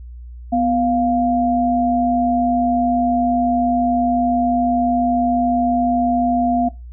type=tone pair together; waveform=sine; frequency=247.3 / 698.5 Hz; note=B3 / F5; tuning=+3 / 0 cents; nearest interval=octave + tritone; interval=1797 cents; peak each=-17 dBFS; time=0.52-6.69 s; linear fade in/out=10 ms; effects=noise-tail reverb RT60 0.2 s tail -17 dB re dry + added 60 Hz sine -32 dBFS peak until 6.92 s